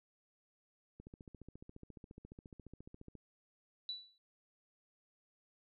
click train, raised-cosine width 3 ms, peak -39 dBFS, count 32, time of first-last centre 1-3.153 s, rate 14.4 Hz
sine tone with exponential decay, 3951 Hz, B7, in tune, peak -36 dBFS, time 3.89-4.18 s, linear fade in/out 1 ms, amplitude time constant 62 ms
effects none

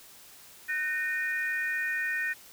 sine tone cluster, 1504 / 1839 / 2448 Hz, F#6 / A#6 / D#7, +28 / -24 / -29 cents, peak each -35 / -29 / -37 dBFS, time 0.68-2.34 s, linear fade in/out 20 ms, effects white hiss -52 dBFS RMS until 2.52 s

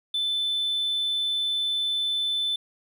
triangle tone, 3520 Hz, A7, in tune, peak -21 dBFS, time 0.14-2.56 s, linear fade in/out 5 ms, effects tanh soft clip ceiling -19 dBFS

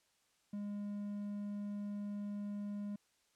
triangle tone, 204.7 Hz, G#3, 25 cents flat, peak -37 dBFS, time 0.53-2.96 s, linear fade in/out 5 ms, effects white hiss -75 dBFS RMS until 3.35 s + low-pass 9000 Hz 12 dB/octave

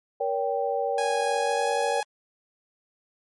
sine chord, G diminished, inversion first, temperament just, 470.4 / 564.5 / 784 Hz, Bb4 / Db5 / G5, +16 / +31 / 0 cents, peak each -28 dBFS, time 0.2-2.01 s, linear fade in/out 10 ms
sawtooth tone with pitch glide, 827 to 836.6 Hz, G#5 to G#5, -8 to +12 cents, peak -24 dBFS, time 0.98-2.03 s, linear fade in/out 2 ms, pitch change +20 cents, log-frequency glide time 1.31-1.7 s
effects MP3 48 kbps

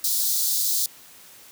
white high-pass noise, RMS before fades -23 dBFS, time 0.04-0.86 s, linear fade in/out 2 ms, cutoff 3800 Hz, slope 48 dB/octave, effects white hiss -48 dBFS RMS until 1.51 s + high-pass 60 Hz 12 dB/octave

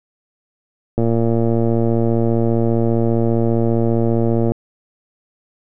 click train, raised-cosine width 2 ms, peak -5 dBFS, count 408, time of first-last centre 0.98-4.519 s, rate 115 Hz, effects none

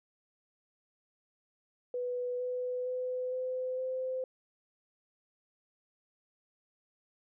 sine tone with pitch steps, 493.9 / 499.4 / 504.9 / 510.4 / 516.1 Hz, B4 / B4 / B4 / C5 / C5, 0 / +19 / +38 / -43 / -24 cents, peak -32 dBFS, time 1.94-4.24 s, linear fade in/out 2 ms, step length 460 ms, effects none

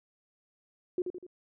sine tone with echo, 360.5 Hz, F#4, 45 cents flat, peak -26 dBFS, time 0.98-1.02 s, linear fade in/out 2 ms, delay 82 ms, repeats 3, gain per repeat -6 dB, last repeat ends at 1.266 s, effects none

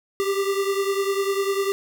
square beating tone pair, 392.2 / 402.2 Hz, G4 / G4, +1 / +44 cents, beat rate 10 Hz, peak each -23 / -28 dBFS, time 0.2-1.72 s, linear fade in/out 0 ms, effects none

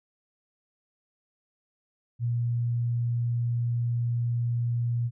sine tone, 119 Hz, A#2, 36 cents sharp, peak -24 dBFS, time 2.19-5.11 s, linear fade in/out 50 ms, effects none

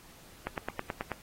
click train, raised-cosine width 0.5 ms, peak -18 dBFS, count 7, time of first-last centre 0.47-1.117 s, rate 9.27 Hz, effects pink hiss -55 dBFS RMS until 1.22 s + AAC 48 kbps

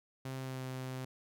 sawtooth tone with pitch glide, 132 to 129.66 Hz, C3 to C3, +16 to -15 cents, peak -35 dBFS, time 0.25-1.05 s, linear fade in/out 5 ms, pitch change -31 cents, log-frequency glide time 0.36-0.62 s, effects none

